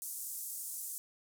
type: band-pass noise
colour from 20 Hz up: white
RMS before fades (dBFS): -42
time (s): 0.02-0.98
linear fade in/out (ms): 0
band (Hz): 7200 to 14000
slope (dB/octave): 24
effects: none